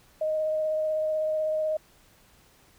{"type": "tone with vibrato", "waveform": "sine", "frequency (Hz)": 622.3, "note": "D#5", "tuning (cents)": 0, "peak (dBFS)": -24, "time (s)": [0.21, 1.77], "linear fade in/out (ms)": 5, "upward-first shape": "sine", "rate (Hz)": 16, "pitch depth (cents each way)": 11, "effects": ["pink hiss -59 dBFS RMS until 2.78 s"]}